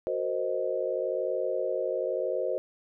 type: chord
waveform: sine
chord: C half-diminished seventh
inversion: second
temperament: equal with one note detuned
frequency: 370 / 462.4 / 523.3 / 622.3 Hz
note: Gb4 / Bb4 / C5 / Eb5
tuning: 0 / -14 / 0 / 0 cents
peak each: -34 / -34 / -30 / -33 dBFS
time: 0.07-2.58 s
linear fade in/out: 0 ms
effects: none